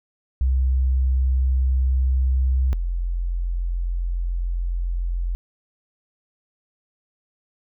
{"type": "tone pair in turn", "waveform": "sine", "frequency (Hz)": [64.6, 43.57], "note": ["C2", "F1"], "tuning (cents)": [-21, -3], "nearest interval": "perfect fifth", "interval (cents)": 682, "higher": "first", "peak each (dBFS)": [-16, -21], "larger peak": "first", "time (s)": [[0.41, 2.73], [2.73, 5.35]], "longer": "second", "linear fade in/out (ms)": 0, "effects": []}